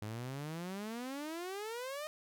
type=exponential sweep; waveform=sawtooth; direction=up; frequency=102.8 to 623 Hz; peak=-36 dBFS; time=0.02-2.07 s; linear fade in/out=0 ms; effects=none